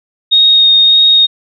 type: tone with vibrato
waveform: sine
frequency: 3720 Hz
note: A#7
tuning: 4 cents flat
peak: -4 dBFS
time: 0.31-1.27 s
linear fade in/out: 20 ms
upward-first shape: sine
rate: 1.7 Hz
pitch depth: 9 cents each way
effects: none